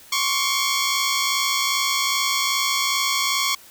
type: tone pair together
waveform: 10% pulse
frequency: 1071 / 1133.5 Hz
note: C6 / C#6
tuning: +40 / +38 cents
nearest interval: minor second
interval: 98 cents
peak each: -14 dBFS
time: 0.12-3.55 s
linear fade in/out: 5 ms
effects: white hiss -47 dBFS RMS until 3.7 s